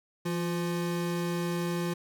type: tone pair together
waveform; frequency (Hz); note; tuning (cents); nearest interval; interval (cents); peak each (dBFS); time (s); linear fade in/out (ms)
square; 170.7 / 352; F3 / F4; -39 / +14; octave + minor second; 1253; -31 / -34; 0.25-1.94; 10
effects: none